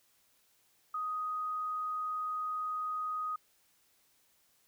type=tone; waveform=sine; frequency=1249 Hz; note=D#6; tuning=6 cents sharp; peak=-33 dBFS; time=0.94-3.36 s; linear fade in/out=5 ms; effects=white hiss -70 dBFS RMS until 4.67 s